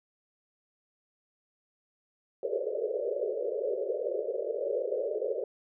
white band-pass noise, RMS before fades -32 dBFS, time 2.43-5.44 s, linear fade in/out 2 ms, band 380 to 590 Hz, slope 96 dB/octave, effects none

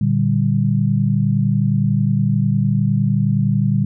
sine chord, G minor, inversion first, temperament equal with one note detuned, 116.54 / 147.51 / 196 Hz, Bb2 / D3 / G3, 0 / +8 / 0 cents, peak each -18 dBFS, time 0.01-3.85 s, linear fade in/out 5 ms, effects none

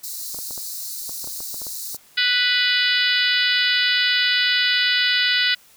white high-pass noise, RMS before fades -31 dBFS, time 0.03-1.97 s, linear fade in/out 10 ms, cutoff 3900 Hz, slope 96 dB/octave
clicks, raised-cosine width 1 ms, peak -26 dBFS, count 12, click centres 0.346 / 0.388 / 0.509 / 0.578 / 1.094 / 1.243 / 1.274 / 1.405 / 1.543 / 1.618 / 1.668 / 1.946 s
harmonic tone, 493.9 Hz, B4, in tune, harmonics 3 / 4 / 5 / 6 / 7 / 8 / 9 / 10, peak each -23 / -23 / -28 / -23 / -25 / -24 / -28 / -29 dBFS, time 2.17-5.55 s, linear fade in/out 10 ms
effects white hiss -52 dBFS RMS until 5.76 s

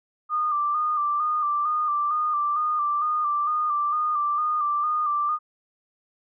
sine tone with vibrato, 1200 Hz, D6, 37 cents sharp, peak -21 dBFS, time 0.29-5.39 s, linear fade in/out 50 ms, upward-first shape square, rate 2.2 Hz, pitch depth 36 cents each way, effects none

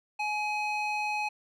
square tone with band-pass filter, 842 Hz, G#5, 24 cents sharp, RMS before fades -31 dBFS, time 0.19-1.29 s, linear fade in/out 10 ms, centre 1900 Hz, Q 2.6, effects none

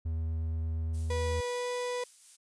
triangle tone with vibrato, 80.6 Hz, E2, 38 cents flat, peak -28 dBFS, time 0.05-1.41 s, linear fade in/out 10 ms, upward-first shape triangle, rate 8.5 Hz, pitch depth 9 cents each way
violet noise with tremolo, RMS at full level -47 dBFS, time 0.93-2.37 s, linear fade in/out 20 ms, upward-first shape sine, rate 3.8 Hz, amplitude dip 35%
35% pulse tone with pitch glide, 488.8 to 492.5 Hz, B4 to B4, -18 to -5 cents, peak -30 dBFS, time 1.1-2.04 s, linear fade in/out 5 ms, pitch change +13 cents, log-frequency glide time 1.46-1.69 s
effects resampled to 22050 Hz

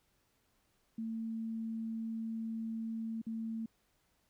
sine tone with dropouts, 224.7 Hz, A3, 37 cents sharp, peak -36 dBFS, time 0.98-3.66 s, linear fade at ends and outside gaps 5 ms, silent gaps 3.217-3.266 s, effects pink hiss -75 dBFS RMS until 4.29 s

